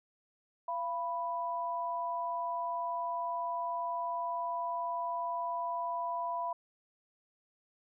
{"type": "tone pair together", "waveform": "sine", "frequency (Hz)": [685, 987.8], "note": ["F5", "B5"], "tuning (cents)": [-34, 0], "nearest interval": "tritone", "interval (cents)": 634, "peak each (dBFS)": [-37, -34], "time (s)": [0.68, 6.53], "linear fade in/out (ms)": 5, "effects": []}